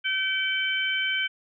harmonic tone, 768 Hz, G5, 36 cents flat, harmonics 2 / 3 / 4, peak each -28 / -28 / -28 dBFS, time 0.04-1.28 s, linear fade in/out 20 ms, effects none

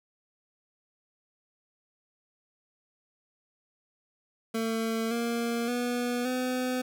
25% pulse tone with pitch steps, 225.2 / 234.2 / 243.6 / 253.4 Hz, A3 / A#3 / B3 / B3, +40 / +8 / -24 / +45 cents, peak -24 dBFS, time 4.54-6.82 s, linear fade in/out 10 ms, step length 570 ms, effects none

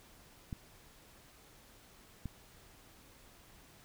clicks, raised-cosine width 5 ms, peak -27 dBFS, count 2, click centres 0.528 / 2.257 s, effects pink hiss -60 dBFS RMS until 3.84 s

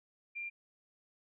sine tone, 2384 Hz, D7, 25 cents sharp, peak -38 dBFS, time 0.35-0.5 s, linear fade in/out 20 ms, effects none

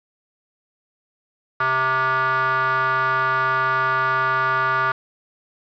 square tone with band-pass filter, 130.81 Hz, C3, in tune, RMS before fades -20 dBFS, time 1.6-4.92 s, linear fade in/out 5 ms, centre 1300 Hz, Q 9.4, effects resampled to 11025 Hz + 7-bit

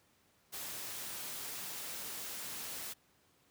white noise, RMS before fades -43 dBFS, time 0.52-2.94 s, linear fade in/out 20 ms, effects pink hiss -70 dBFS RMS until 3.5 s + high-pass 80 Hz 12 dB/octave

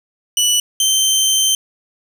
20% pulse tone pair in turn, 2960 / 3114 Hz, F#7 / G7, 0 / -12 cents, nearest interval minor second, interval 88 cents, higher second, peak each -7 dBFS, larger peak neither, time 0.37-0.6 / 0.8-1.55 s, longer second, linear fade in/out 2 ms, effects none

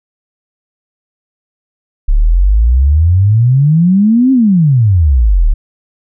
sine exponential two-way sweep, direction up then down, 33.82 to 270.1 to 33.82 Hz, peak -5 dBFS, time 2.08-5.54 s, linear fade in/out 10 ms, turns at 4.32 s, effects none

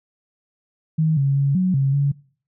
sine tone with pitch steps, 158 / 138.2 / 139.5 / 184.7 / 136.4 / 141.3 Hz, D#3 / C#3 / C#3 / F#3 / C#3 / C#3, +27 / -5 / +11 / -3 / -28 / +34 cents, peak -15 dBFS, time 0.98-2.12 s, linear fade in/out 10 ms, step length 190 ms, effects noise-tail reverb RT60 0.5 s tail -23 dB re dry

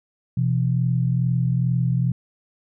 sine tone pair together, 126.38 / 168.7 Hz, B2 / E3, +40 / +40 cents, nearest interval perfect fourth, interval 500 cents, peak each -19 / -23 dBFS, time 0.37-2.12 s, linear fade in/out 5 ms, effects none

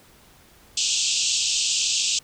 white band-pass noise, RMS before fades -23 dBFS, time 0.77-2.19 s, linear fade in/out 5 ms, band 2600 to 7900 Hz, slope 96 dB/octave, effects pink hiss -53 dBFS RMS until 2.23 s

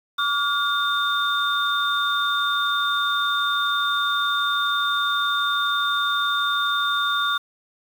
sine tone cluster, 1149 / 1417 / 3622 Hz, D6 / F6 / A7, -38 / +25 / +49 cents, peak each -24 dBFS, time 0.18-7.38 s, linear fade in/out 10 ms, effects 7-bit

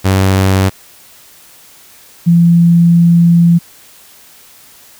sawtooth / sine tone pair in turn, 95.6 / 170.34 Hz, G2 / F3, -43 / -43 cents, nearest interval minor seventh, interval 1000 cents, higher second, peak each -4 dBFS, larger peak neither, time 0.04-0.7 / 2.26-3.59 s, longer second, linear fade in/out 20 ms, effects white hiss -41 dBFS RMS until 4.99 s

